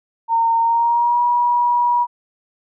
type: tone with pitch glide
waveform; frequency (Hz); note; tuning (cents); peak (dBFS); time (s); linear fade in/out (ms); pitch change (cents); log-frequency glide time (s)
sine; 917 to 964.3; A#5 to B5; -29 to -42; -13; 0.28-2.07; 50; +87; 0.6-1.21
effects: none